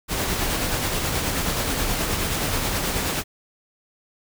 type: noise with tremolo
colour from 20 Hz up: pink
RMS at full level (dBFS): -23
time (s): 0.08-3.24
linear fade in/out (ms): 50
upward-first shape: sine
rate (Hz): 9.4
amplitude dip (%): 30
effects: none